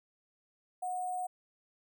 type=tone with sample-and-hold; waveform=sine; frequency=729 Hz; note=F#5; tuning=26 cents flat; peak=-33 dBFS; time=0.82-1.27 s; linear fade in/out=10 ms; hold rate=8820 Hz; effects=none